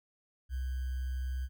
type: tone with sample-and-hold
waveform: sine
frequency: 64.2 Hz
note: C2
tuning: 32 cents flat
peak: -32 dBFS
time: 0.49-1.49 s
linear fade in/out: 50 ms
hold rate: 1575 Hz
effects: none